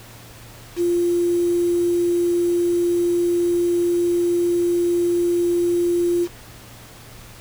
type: tone with quantisation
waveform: sine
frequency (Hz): 347.6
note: F4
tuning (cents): -8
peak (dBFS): -16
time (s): 0.76-6.28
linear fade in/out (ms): 50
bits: 6
effects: added 115 Hz sine -45 dBFS peak until 7.4 s + pink hiss -43 dBFS RMS until 7.4 s